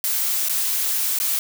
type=noise with dropouts; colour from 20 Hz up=blue; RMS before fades=-22 dBFS; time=0.04-1.39 s; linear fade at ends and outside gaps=1 ms; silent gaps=0.486-0.495 / 1.188-1.2 s; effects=none